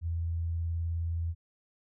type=tone with vibrato; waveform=sine; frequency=83.6 Hz; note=E2; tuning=25 cents sharp; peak=-29 dBFS; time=0.01-1.35 s; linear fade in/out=50 ms; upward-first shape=sine; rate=19 Hz; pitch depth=19 cents each way; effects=none